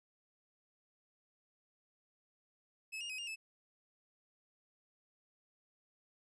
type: tone with pitch steps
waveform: 40% pulse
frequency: 2590 / 2833 / 2531 / 2813 / 2613 Hz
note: E7 / F7 / D#7 / F7 / E7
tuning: -31 / +24 / +29 / +12 / -16 cents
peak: -40 dBFS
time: 2.92-3.36 s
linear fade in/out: 20 ms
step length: 88 ms
effects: resampled to 22050 Hz